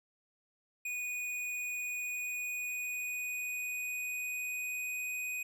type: tone with pitch glide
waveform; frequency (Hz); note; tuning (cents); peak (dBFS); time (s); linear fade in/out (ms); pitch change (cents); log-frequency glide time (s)
square; 2471 to 2494; D#7 to D#7; -13 to +3; -36; 0.85-5.43; 5; +16; 1.96-5.15
effects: none